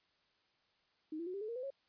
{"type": "tone with pitch steps", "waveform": "sine", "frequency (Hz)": [311.1, 337.3, 365.7, 396.5, 429.9, 466.1, 505.4, 548], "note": ["D#4", "E4", "F#4", "G4", "A4", "A#4", "B4", "C#5"], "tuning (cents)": [0, 40, -20, 20, -40, 0, 40, -20], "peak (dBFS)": -39, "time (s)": [1.12, 1.704], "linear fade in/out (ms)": 5, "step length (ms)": 73, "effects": ["white hiss -75 dBFS RMS until 1.88 s", "resampled to 11025 Hz"]}